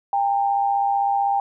sine tone pair together, 799 / 914.8 Hz, G5 / A#5, +33 / -33 cents, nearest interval major second, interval 234 cents, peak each -18 / -26 dBFS, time 0.13-1.4 s, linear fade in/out 2 ms, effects none

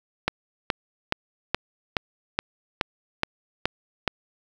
click train, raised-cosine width 0.3 ms, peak -5 dBFS, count 10, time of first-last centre 0.28-4.077 s, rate 2.37 Hz, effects 7-bit

